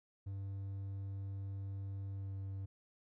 triangle tone with pitch glide, 98 to 97.15 Hz, G2 to G2, 0 to -15 cents, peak -38 dBFS, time 0.26-2.66 s, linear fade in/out 10 ms, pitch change -15 cents, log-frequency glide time 2.15-2.34 s, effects none

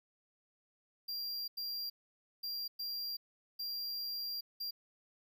square tone bursts at uneven times, 4758 Hz, D8, 22 cents sharp, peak -38 dBFS, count 6, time 1.08-1.48 / 1.57-1.9 / 2.43-2.68 / 2.79-3.17 / 3.59-4.41 / 4.6-4.71 s, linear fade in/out 10 ms, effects 13-bit

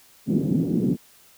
pink band-pass noise, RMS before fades -22 dBFS, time 0.26-0.97 s, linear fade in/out 50 ms, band 170 to 290 Hz, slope 24 dB/octave, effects white hiss -54 dBFS RMS until 1.37 s

